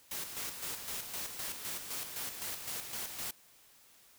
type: noise with tremolo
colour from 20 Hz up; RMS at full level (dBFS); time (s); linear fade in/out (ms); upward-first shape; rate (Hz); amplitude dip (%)
white; -39; 0.11-3.31; 5; square; 3.9; 50
effects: white hiss -62 dBFS RMS until 4.18 s